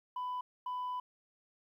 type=tone bursts at uneven times; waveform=sine; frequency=997 Hz; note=B5; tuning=16 cents sharp; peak=-33 dBFS; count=2; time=0.16-0.41 / 0.66-1 s; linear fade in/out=5 ms; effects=tanh soft clip ceiling -34 dBFS + 12-bit

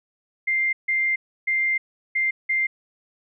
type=tone bursts at uneven times; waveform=sine; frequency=2098 Hz; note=C7; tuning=4 cents sharp; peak=-19 dBFS; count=5; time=0.47-0.73 / 0.88-1.16 / 1.47-1.78 / 2.15-2.31 / 2.49-2.67 s; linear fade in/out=10 ms; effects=none

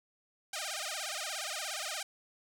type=tone with vibrato; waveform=5% pulse; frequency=698.5 Hz; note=F5; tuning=in tune; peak=-24 dBFS; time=0.53-2.03 s; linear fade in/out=5 ms; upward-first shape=sine; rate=17 Hz; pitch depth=260 cents each way; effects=none

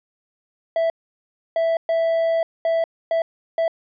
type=tone bursts at uneven times; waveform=triangle; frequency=659.3 Hz; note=E5; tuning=in tune; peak=-15 dBFS; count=6; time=0.76-0.9 / 1.56-1.77 / 1.89-2.43 / 2.65-2.84 / 3.11-3.22 / 3.58-3.68 s; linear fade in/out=2 ms; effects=resampled to 11025 Hz

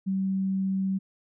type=tone; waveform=sine; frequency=191.8 Hz; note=G3; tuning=37 cents flat; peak=-24 dBFS; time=0.06-0.99 s; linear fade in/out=20 ms; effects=none

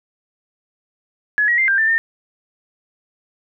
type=tone with pitch steps; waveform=sine; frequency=1695 / 1907 / 2092 / 1587 / 1778 / 1815 Hz; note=G#6 / A#6 / C7 / G6 / A6 / A#6; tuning=+35 / +39 / -1 / +21 / +18 / -47 cents; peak=-13 dBFS; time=1.38-1.98 s; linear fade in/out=0 ms; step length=100 ms; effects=none

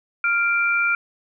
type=tone pair together; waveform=sine; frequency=1396.9 / 2358 Hz; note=F6 / D7; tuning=0 / +6 cents; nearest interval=major sixth; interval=906 cents; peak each=-19 / -21 dBFS; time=0.24-0.95 s; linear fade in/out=2 ms; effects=none

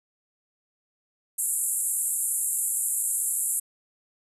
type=band-pass noise; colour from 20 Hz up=white; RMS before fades=-27 dBFS; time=1.38-3.6 s; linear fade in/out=10 ms; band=7400 to 12000 Hz; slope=96 dB/octave; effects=none

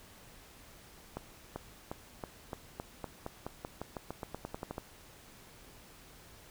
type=accelerating click train; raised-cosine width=1 ms; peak=-24 dBFS; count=20; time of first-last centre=1.17-4.781 s; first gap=390 ms; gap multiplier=0.91; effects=pink hiss -56 dBFS RMS until 6.5 s

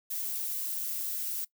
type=noise; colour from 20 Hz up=violet; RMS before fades=-34 dBFS; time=0.1-1.45 s; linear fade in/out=10 ms; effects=noise-tail reverb RT60 0.1 s tail -20 dB re dry

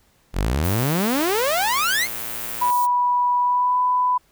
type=exponential sweep; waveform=sawtooth; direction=up; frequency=41.14 to 2240 Hz; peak=-15 dBFS; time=0.33-2.08 s; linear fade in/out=50 ms
type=noise; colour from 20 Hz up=violet; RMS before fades=-30 dBFS; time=0.63-2.87 s; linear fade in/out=20 ms
type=click train; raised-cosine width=0.3 ms; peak=-19 dBFS; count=179; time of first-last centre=1.14-2.701 s; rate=114 Hz
type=tone with pitch glide; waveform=sine; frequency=980 to 996.6 Hz; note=B5 to B5; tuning=-14 to +15 cents; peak=-16 dBFS; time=2.61-4.18 s; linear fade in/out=10 ms; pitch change=+29 cents; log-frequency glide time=3.4-3.79 s
effects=pink hiss -60 dBFS RMS until 4.31 s

